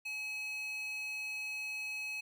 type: tone with high-pass filter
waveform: square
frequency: 851 Hz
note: G#5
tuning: 42 cents sharp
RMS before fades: -40 dBFS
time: 0.05-2.21 s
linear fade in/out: 10 ms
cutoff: 2700 Hz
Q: 5.1
effects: none